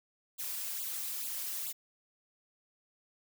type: noise with flanger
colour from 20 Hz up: blue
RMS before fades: -38 dBFS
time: 0.38-1.73 s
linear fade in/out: 20 ms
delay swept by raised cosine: 0.25 to 4.15 ms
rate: 2.3 Hz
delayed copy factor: +0.85
effects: none